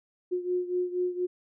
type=beating tone pair; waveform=sine; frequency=358.9 / 363.1 Hz; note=F4 / F#4; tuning=+47 / -33 cents; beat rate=4.2 Hz; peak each=-28 / -32 dBFS; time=0.31-1.27 s; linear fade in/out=20 ms; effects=none